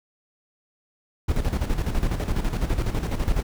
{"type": "noise with tremolo", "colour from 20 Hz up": "brown", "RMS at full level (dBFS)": -22, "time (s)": [1.28, 3.43], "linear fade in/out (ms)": 10, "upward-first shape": "square", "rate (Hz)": 12, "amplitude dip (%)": 60, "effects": []}